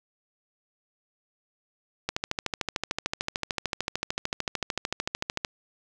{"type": "click train", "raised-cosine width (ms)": 0.2, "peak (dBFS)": -10, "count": 46, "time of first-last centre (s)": [2.09, 5.448], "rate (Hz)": 13.4, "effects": []}